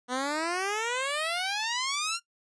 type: exponential sweep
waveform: 10% pulse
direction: up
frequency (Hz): 243.6 to 1412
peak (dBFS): -20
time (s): 0.08-2.2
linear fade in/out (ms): 50
effects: noise-tail reverb RT60 0.1 s tail -19 dB re dry + resampled to 22050 Hz